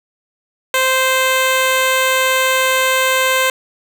10% pulse tone, 521 Hz, C5, 7 cents flat, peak -4 dBFS, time 0.74-3.5 s, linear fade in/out 2 ms, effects none

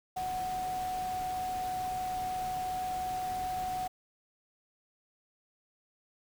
sine tone in noise, 740 Hz, F#5, in tune, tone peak -32 dBFS, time 0.16-3.88 s, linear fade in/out 10 ms, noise pink, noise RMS -45 dBFS, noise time 0.16-3.88 s, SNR +10 dB, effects none

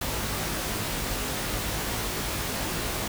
pink noise with comb filter, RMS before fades -30 dBFS, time 0.01-3.08 s, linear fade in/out 5 ms, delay 19 ms, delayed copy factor +0.7, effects none

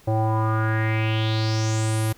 square tone with low-pass filter sweep, 110 Hz, A2, in tune, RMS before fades -22 dBFS, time 0.07-2.13 s, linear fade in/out 10 ms, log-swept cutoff 650 to 12000 Hz, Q 4.7, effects pink hiss -53 dBFS RMS until 2.17 s

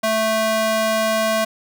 square tone with high-pass filter, 220 Hz, A3, in tune, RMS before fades -19 dBFS, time 0.03-1.45 s, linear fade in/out 10 ms, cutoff 520 Hz, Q 1.3, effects none

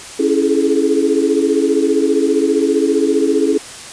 sine chord, A major seventh, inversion first, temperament equal with one note detuned, 277.2 / 329.6 / 415.3 / 430.4 Hz, C#4 / E4 / G#4 / A4, 0 / 0 / 0 / -38 cents, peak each -17 dBFS, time 0.19-3.58 s, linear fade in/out 10 ms, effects white hiss -32 dBFS RMS until 3.92 s + resampled to 22050 Hz

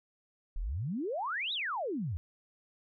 sine exponential two-way sweep, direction up then down, 31.84 to 3951 to 76.1 Hz, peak -32 dBFS, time 0.56-2.17 s, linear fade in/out 0 ms, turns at 1.53 s, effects none

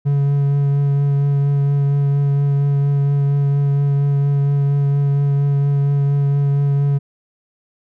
triangle tone with vibrato, 141.2 Hz, C#3, 32 cents sharp, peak -11 dBFS, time 0.05-6.99 s, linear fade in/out 20 ms, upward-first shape triangle, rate 4.3 Hz, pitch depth 15 cents each way, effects none

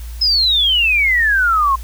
sine exponential sweep, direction down, 5200 to 1047 Hz, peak -11 dBFS, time 0.21-1.76 s, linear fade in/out 10 ms, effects added 58 Hz sine -26 dBFS peak until 1.83 s + white hiss -42 dBFS RMS until 1.83 s

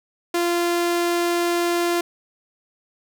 sawtooth tone, 345.7 Hz, F4, 18 cents flat, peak -15 dBFS, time 0.34-2.01 s, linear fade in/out 5 ms, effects none

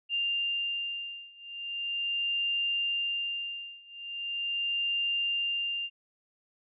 sine beating tone pair, 2794 / 2794.4 Hz, F7 / F7, 0 / 0 cents, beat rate 0.4 Hz, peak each -33 / -32 dBFS, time 0.09-5.9 s, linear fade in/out 50 ms, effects none

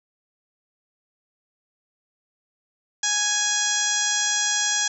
harmonic tone, 830.6 Hz, G#5, in tune, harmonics 1 / 2 / 3 / 4 / 5 / 6 / 7 / 8 / 9, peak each -34 / -27 / -37 / -28 / -34 / -32 / -26 / -27 / -30 dBFS, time 3.03-4.88 s, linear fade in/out 5 ms, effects none

